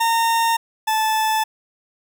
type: tone pair in turn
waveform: 40% pulse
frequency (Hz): 917 / 873.7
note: A#5 / A5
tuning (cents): -29 / -12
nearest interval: minor second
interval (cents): 83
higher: first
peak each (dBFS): -15 / -16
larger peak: first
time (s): 0-0.57 / 0.87-1.44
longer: neither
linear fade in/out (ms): 10
effects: none